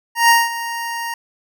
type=tone with ADSR envelope; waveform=25% pulse; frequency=932.3 Hz; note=A#5; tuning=in tune; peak=-4 dBFS; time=0.15-1.14 s; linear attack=140 ms; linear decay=200 ms; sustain=-15 dB; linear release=3 ms; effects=none